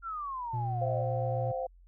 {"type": "exponential sweep", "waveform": "sine", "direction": "down", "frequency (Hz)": [1401, 569], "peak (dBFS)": -34, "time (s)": [0.02, 1.05], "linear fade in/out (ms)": 50}
{"type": "tone with vibrato", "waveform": "triangle", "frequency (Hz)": 119.3, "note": "A#2", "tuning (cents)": 41, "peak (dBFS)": -29, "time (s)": [0.53, 1.52], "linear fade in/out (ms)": 10, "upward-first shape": "sine", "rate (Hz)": 14, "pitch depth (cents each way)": 9}
{"type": "chord", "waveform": "sine", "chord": "C suspended fourth", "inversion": "none", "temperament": "equal with one note detuned", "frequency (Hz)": [523.3, 698.5, 766.5], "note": ["C5", "F5", "G5"], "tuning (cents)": [0, 0, -39], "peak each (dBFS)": [-33, -37, -39], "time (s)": [0.81, 1.67], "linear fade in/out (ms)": 10}
{"effects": ["added 44 Hz sine -54 dBFS peak until 1.87 s"]}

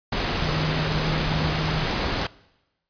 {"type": "tone in noise", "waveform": "sine", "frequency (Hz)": 155.56, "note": "D#3", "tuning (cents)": 0, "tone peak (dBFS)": -25, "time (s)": [0.42, 1.84], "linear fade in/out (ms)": 5, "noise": "pink", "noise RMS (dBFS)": -25, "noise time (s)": [0.12, 2.27], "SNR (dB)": -3, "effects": ["noise-tail reverb RT60 1.0 s tail -22 dB re dry", "resampled to 11025 Hz"]}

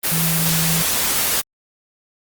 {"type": "tone in noise", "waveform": "sine", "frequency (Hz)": 163.8, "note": "E3", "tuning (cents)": -11, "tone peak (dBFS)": -20, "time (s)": [0.11, 0.83], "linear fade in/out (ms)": 20, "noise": "white", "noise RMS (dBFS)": -19, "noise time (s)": [0.03, 1.42], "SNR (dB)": -4, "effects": ["Opus 24 kbps"]}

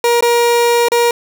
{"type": "tone with dropouts", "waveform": "30% pulse", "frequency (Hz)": 474.1, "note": "A#4", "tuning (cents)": 29, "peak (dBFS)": -7, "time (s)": [0.04, 1.11], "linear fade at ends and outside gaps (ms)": 2, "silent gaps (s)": [[0.208, 0.224], [0.885, 0.918]], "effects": []}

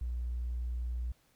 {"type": "tone with tanh clipping", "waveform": "triangle", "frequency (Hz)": 60.3, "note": "B1", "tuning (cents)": -41, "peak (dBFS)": -32, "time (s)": [0.01, 1.12], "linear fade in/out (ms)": 5, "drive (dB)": 2, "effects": ["pink hiss -69 dBFS RMS until 1.35 s"]}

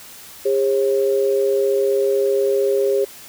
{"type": "tone pair together", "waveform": "sine", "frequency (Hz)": [404.5, 540], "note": ["G#4", "C#5"], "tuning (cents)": [-46, -45], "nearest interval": "perfect fourth", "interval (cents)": 501, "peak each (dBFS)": [-16, -20], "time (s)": [0.45, 3.05], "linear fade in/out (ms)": 10, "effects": ["white hiss -40 dBFS RMS until 3.28 s"]}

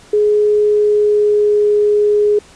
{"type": "tone with pitch glide", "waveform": "sine", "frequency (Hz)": [419.2, 416.5], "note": ["G#4", "G#4"], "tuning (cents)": [16, 5], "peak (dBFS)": -9, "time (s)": [0.13, 2.39], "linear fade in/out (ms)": 5, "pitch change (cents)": -11, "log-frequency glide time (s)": [0.58, 1.67], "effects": ["pink hiss -43 dBFS RMS until 2.55 s", "resampled to 22050 Hz"]}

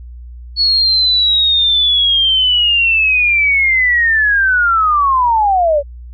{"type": "linear sweep", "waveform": "sine", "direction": "down", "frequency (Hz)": [4400, 551], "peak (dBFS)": -9, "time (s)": [0.56, 5.83], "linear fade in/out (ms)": 50, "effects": ["added 60 Hz sine -29 dBFS peak until 6.13 s"]}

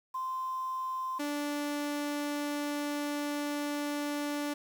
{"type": "tone pair in turn", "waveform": ["sine", "sawtooth"], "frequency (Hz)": [1039, 291.6], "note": ["C6", "D4"], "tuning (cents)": [-12, -12], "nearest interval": "octave + minor seventh", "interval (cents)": 2200, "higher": "first", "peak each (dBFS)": [-32, -28], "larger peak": "second", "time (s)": [[0.14, 1.19], [1.19, 4.54]], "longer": "second", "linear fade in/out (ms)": 10, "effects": ["9-bit"]}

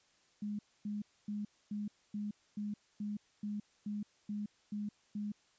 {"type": "tone bursts", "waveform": "sine", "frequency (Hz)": 207.7, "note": "G#3", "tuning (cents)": 0, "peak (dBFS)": -36, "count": 12, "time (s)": [0.42, 5.32], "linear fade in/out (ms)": 5, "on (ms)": 170, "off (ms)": 260, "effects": ["white hiss -70 dBFS RMS until 5.58 s", "resampled to 16000 Hz"]}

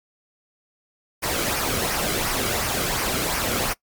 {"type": "noise with flanger", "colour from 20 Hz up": "pink", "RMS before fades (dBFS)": -24, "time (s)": [1.22, 3.74], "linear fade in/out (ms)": 20, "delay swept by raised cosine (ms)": [0.26, 1.14], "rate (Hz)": 2.8, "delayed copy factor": -0.5, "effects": ["noise-tail reverb RT60 0.1 s tail -22 dB re dry", "MP3 96 kbps"]}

